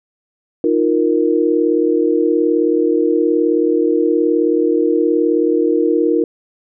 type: chord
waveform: sine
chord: Eb suspended second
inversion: none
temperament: just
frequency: 311.1 / 350 / 466.7 Hz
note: Eb4 / F4 / Bb4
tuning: 0 / +4 / +2 cents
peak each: -16 dBFS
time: 0.64-6.24 s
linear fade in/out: 2 ms
effects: none